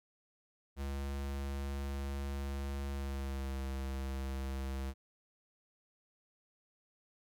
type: tone with pitch glide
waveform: square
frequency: 69.3 to 67.02 Hz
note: C#2 to C2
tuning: 0 to +42 cents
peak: -37 dBFS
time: 0.76-4.94 s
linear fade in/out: 50 ms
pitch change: -58 cents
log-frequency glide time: 2.9-3.58 s
effects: none